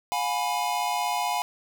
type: chord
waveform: square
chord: F diminished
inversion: none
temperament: equal with one note detuned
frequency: 714.8 / 830.6 / 987.8 Hz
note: F5 / Ab5 / Cb6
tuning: +40 / 0 / 0 cents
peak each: -30 dBFS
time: 0.12-1.42 s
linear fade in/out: 0 ms
effects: none